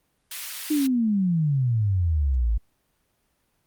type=high-pass noise; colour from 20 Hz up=pink; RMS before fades=-34 dBFS; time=0.31-0.87 s; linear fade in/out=5 ms; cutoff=2400 Hz; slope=12 dB/octave
type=exponential sweep; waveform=sine; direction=down; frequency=311.1 to 51.91 Hz; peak=-19 dBFS; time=0.7-2.58 s; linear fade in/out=10 ms
effects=pink hiss -70 dBFS RMS until 3.66 s + Opus 32 kbps